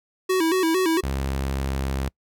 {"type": "tone with vibrato", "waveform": "square", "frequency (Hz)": 348.3, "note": "F4", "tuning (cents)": -5, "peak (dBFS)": -19, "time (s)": [0.29, 1.01], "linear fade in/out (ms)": 10, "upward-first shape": "square", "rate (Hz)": 4.4, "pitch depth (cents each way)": 120}
{"type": "tone with pitch glide", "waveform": "sawtooth", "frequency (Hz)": [67.5, 67.11], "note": ["C#2", "C2"], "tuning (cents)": [-45, 45], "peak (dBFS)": -20, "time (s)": [1.03, 2.09], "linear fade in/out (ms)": 10, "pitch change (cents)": -10, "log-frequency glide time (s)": [1.56, 1.97]}
{"effects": ["noise-tail reverb RT60 0.1 s tail -26 dB re dry"]}